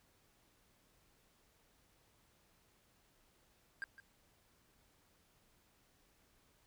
triangle tone with echo, 1599 Hz, G6, 34 cents sharp, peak -37 dBFS, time 3.82-3.84 s, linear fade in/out 0 ms, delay 160 ms, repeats 1, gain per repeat -14 dB, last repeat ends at 4 s, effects pink hiss -72 dBFS RMS until 6.66 s

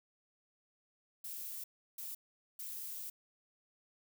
violet noise bursts at uneven times, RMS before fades -44 dBFS, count 3, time 1.24-1.64 / 1.98-2.15 / 2.59-3.1 s, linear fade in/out 5 ms, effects none

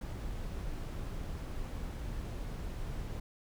brown noise, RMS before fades -39 dBFS, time 0.01-3.2 s, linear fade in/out 5 ms, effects none

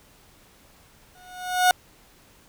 30% pulse tone with exponential growth, 729 Hz, F#5, 26 cents flat, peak -10 dBFS, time 1.15-1.71 s, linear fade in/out 1 ms, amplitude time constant 120 ms, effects pink hiss -55 dBFS RMS until 2.48 s

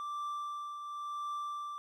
triangle tone with tremolo, 1174.7 Hz, D6, in tune, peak -33 dBFS, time 0-1.78 s, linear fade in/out 0 ms, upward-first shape triangle, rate 0.94 Hz, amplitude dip 50%, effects none

